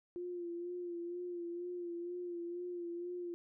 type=tone with vibrato; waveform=sine; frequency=349.2 Hz; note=F4; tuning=in tune; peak=-39 dBFS; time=0.16-3.34 s; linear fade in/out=0 ms; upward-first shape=sine; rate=2.1 Hz; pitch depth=36 cents each way; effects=none